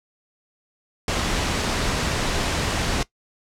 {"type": "noise", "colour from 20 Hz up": "pink", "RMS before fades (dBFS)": -23, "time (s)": [1.08, 3.03], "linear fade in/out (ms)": 2, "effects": ["noise-tail reverb RT60 0.1 s tail -19 dB re dry", "low-pass 7000 Hz 12 dB/octave"]}